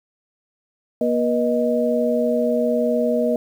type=tone cluster; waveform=sine; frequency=239.2 / 482.1 / 623 Hz; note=A#3 / B4 / D#5; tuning=+45 / -42 / +2 cents; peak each=-21 dBFS; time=1.01-3.36 s; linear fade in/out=2 ms; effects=8-bit